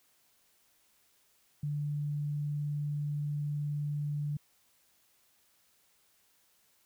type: tone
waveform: sine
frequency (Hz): 146.83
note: D3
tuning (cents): 0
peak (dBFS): -31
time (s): 1.63-4.37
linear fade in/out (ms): 5
effects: white hiss -69 dBFS RMS until 6.85 s